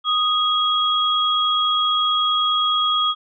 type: tone pair together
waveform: sine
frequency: 1244.5 / 3305 Hz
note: D#6 / G#7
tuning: 0 / -9 cents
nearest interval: octave + perfect fourth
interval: 1691 cents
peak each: -19 dBFS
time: 0.04-3.15 s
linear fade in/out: 50 ms
effects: none